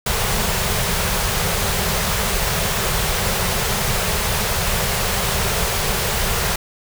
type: band-stop noise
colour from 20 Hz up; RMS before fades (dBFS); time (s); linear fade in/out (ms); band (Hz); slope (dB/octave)
pink; -20; 0.06-6.56; 5; 220 to 370; 96
effects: none